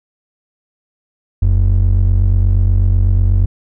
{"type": "ring-modulated tone", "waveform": "triangle", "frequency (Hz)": 67.7, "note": "C#2", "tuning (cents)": -40, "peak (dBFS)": -3, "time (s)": [1.42, 3.46], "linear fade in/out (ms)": 5, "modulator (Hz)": 24.1, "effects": ["tanh soft clip ceiling 0 dBFS"]}